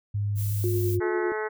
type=tone with pitch glide; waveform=sine; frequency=102.5 to 100.04 Hz; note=G#2 to G2; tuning=-22 to +36 cents; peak=-24 dBFS; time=0.14-1 s; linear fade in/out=10 ms; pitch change=-42 cents; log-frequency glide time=0.79-0.86 s
type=noise; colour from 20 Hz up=violet; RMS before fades=-37 dBFS; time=0.35-0.98 s; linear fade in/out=50 ms
type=tone with tremolo; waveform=sine; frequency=355.9 Hz; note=F4; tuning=33 cents sharp; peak=-24 dBFS; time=0.64-1.32 s; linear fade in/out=0 ms; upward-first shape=sine; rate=10 Hz; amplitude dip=30%
type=harmonic tone; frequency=215.3 Hz; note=A3; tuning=37 cents flat; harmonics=2 / 3 / 4 / 5 / 6 / 7 / 8 / 9 / 10; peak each=-29 / -42 / -35 / -41 / -40 / -36 / -42 / -38 / -47 dBFS; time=1-1.49 s; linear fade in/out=20 ms
effects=none